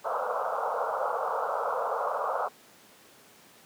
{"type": "band-pass noise", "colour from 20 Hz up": "pink", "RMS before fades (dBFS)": -30, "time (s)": [0.04, 2.49], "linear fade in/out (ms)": 20, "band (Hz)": [460, 1400], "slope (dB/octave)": 96, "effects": ["pink hiss -55 dBFS RMS until 3.65 s", "high-pass 200 Hz 12 dB/octave"]}